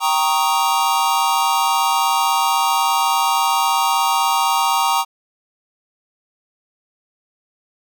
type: chord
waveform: square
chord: Eb dominant seventh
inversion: first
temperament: equal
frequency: 784 / 932.3 / 1108.7 / 1244.5 Hz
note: G5 / Bb5 / Db6 / Eb6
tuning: 0 / 0 / 0 / 0 cents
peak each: -22 / -19 / -23 / -23 dBFS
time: 0-5.05 s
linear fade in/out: 50 ms
effects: none